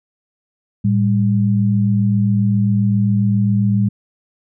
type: tone pair together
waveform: sine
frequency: 111.85 / 199.3 Hz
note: A2 / G3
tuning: +29 / +29 cents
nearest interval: minor seventh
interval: 1000 cents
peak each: -15 dBFS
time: 0.84-3.89 s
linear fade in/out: 10 ms
effects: none